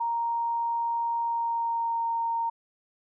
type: tone with pitch glide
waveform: sine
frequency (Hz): 932.3 to 923.2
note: A#5 to A#5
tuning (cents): 0 to -17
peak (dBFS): -25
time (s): 0-2.5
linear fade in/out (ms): 10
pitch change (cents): -17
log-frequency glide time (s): 1.22-2.06
effects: none